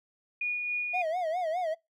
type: tone with tremolo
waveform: sine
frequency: 2449 Hz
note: D#7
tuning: 28 cents flat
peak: -27 dBFS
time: 0.41-1.02 s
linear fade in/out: 5 ms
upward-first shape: sine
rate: 3.6 Hz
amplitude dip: 30%
type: tone with vibrato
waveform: triangle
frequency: 680 Hz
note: F5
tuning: 46 cents flat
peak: -26 dBFS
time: 0.93-1.75 s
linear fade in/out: 20 ms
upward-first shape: sine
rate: 4.9 Hz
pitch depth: 150 cents each way
effects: noise-tail reverb RT60 0.2 s tail -24 dB re dry